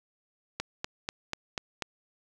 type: click train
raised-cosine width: 0.2 ms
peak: -14 dBFS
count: 6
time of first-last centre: 0.6-1.822 s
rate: 4.09 Hz
effects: none